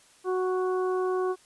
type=harmonic tone; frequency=370 Hz; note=F#4; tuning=in tune; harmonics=1 / 2 / 3 / 4; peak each=-25 / -36 / -34 / -43 dBFS; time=0.24-1.36 s; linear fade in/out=50 ms; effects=white hiss -58 dBFS RMS until 1.45 s + resampled to 24000 Hz